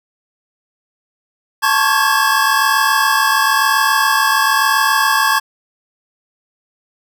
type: tone cluster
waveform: square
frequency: 883 / 1085 / 1126 / 1614 / 1681 Hz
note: A5 / C#6 / C#6 / G#6 / G#6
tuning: +6 / -37 / +27 / -50 / +20 cents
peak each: -19 dBFS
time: 1.62-5.4 s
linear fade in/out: 20 ms
effects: none

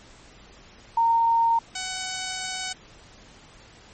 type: tone pair in turn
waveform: sine / 5% pulse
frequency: 921 / 748.6 Hz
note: A#5 / F#5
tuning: -21 / +20 cents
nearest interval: major third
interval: 359 cents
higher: first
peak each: -17 dBFS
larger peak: neither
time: 0.97-1.59 / 1.75-2.73 s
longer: second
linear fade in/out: 5 ms
effects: pink hiss -50 dBFS RMS until 3.93 s + MP3 32 kbps

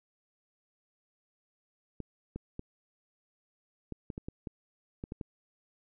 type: clicks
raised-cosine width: 3 ms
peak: -25 dBFS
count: 11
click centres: 2.003 / 2.36 / 2.594 / 3.923 / 4.102 / 4.179 / 4.285 / 4.472 / 5.039 / 5.121 / 5.212 s
effects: none

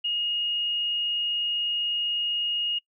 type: tone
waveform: sine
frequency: 2864 Hz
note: F7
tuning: 43 cents sharp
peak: -24 dBFS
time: 0.04-2.79 s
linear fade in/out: 10 ms
effects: noise-tail reverb RT60 0.1 s tail -23 dB re dry

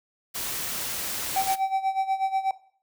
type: noise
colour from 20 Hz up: white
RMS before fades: -31 dBFS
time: 0.34-1.56 s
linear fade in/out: 20 ms
type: tone with tremolo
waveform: triangle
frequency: 771 Hz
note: G5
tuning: 29 cents flat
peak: -18 dBFS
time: 1.36-2.51 s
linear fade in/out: 2 ms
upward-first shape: sine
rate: 8.2 Hz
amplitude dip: 80%
effects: noise-tail reverb RT60 0.5 s tail -17 dB re dry

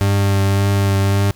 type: tone with vibrato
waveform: 40% pulse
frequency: 99 Hz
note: G2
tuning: 18 cents sharp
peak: -12 dBFS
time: 0.01-1.31 s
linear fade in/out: 0 ms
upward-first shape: triangle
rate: 1.8 Hz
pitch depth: 18 cents each way
effects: pink hiss -49 dBFS RMS until 1.35 s

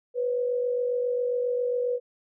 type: tone pair together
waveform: sine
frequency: 489.8 / 537.2 Hz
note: B4 / C5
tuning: -14 / +46 cents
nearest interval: major second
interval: 160 cents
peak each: -24 / -34 dBFS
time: 0.14-2 s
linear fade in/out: 50 ms
effects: none

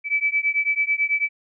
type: beating tone pair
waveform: sine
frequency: 2300 / 2309.1 Hz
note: D7 / D7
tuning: -37 / -30 cents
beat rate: 9.1 Hz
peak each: -22 dBFS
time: 0.04-1.29 s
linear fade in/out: 50 ms
effects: none

